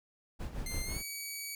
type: noise with tremolo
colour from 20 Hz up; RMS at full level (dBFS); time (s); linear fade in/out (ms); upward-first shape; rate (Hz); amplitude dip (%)
brown; -36; 0.39-1.03; 20; sine; 6; 60
type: tone with pitch glide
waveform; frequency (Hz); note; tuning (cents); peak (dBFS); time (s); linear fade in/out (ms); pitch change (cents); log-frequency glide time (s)
10% pulse; 2093 to 2269; C7 to C#7; 0 to +40; -30; 0.66-1.55; 2; +140; 0.85-1
effects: none